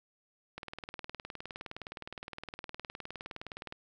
click train, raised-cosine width 0.3 ms, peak -25 dBFS, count 62, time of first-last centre 0.58-3.724 s, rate 19.4 Hz, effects none

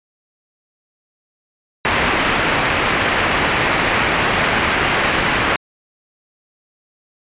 white low-pass noise, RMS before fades -17 dBFS, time 1.85-5.56 s, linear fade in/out 0 ms, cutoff 2600 Hz, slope 24 dB/octave, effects resampled to 8000 Hz

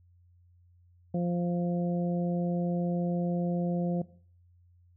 harmonic tone, 174.61 Hz, F3, in tune, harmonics 1 / 2 / 3 / 4, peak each -27 / -37 / -36 / -41 dBFS, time 1.14-4.02 s, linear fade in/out 5 ms, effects noise-tail reverb RT60 0.5 s tail -19 dB re dry + added 88 Hz sine -58 dBFS peak until 4.96 s

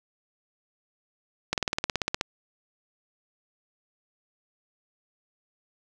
slowing click train, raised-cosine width 0.2 ms, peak -8 dBFS, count 13, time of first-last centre 1.53-2.211 s, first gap 48 ms, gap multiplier 1.03, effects none

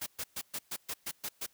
white noise bursts, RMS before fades -37 dBFS, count 9, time 0.01-1.465 s, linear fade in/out 10 ms, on 55 ms, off 120 ms, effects white hiss -68 dBFS RMS until 1.53 s

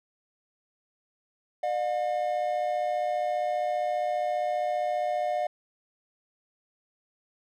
triangle tone pair together, 603 / 718 Hz, D5 / F5, +46 / +48 cents, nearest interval minor third, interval 302 cents, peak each -27 / -26 dBFS, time 1.63-5.47 s, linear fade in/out 5 ms, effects none

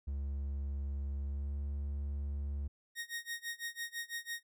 triangle tone with pitch glide, 69.7 to 71 Hz, C#2 to C#2, +10 to +42 cents, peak -33 dBFS, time 0.07-2.68 s, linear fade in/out 10 ms, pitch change +32 cents, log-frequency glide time 1.23-1.57 s
sawtooth tone with tremolo, 1864.7 Hz, A#6, in tune, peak -33 dBFS, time 2.95-4.43 s, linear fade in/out 50 ms, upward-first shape sine, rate 6 Hz, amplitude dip 95%
effects none

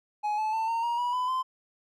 triangle tone with pitch steps, 840 / 865.1 / 891 / 917.6 / 945 / 973.3 / 1002.4 / 1032.4 Hz, G#5 / A5 / A5 / A#5 / A#5 / B5 / B5 / C6, +19 / -30 / +22 / -28 / +23 / -26 / +25 / -23 cents, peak -24 dBFS, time 0.23-1.43 s, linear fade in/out 20 ms, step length 150 ms, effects none

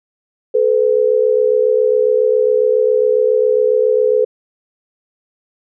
sine tone pair together, 432.7 / 500 Hz, A4 / B4, -29 / +21 cents, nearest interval minor third, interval 250 cents, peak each -13 dBFS, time 0.54-4.25 s, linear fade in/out 10 ms, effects none

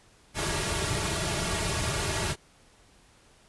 pink noise with comb filter, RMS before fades -29 dBFS, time 0.34-2.36 s, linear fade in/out 50 ms, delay 3.9 ms, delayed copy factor -0.8, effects pink hiss -59 dBFS RMS until 3.48 s + resampled to 24000 Hz

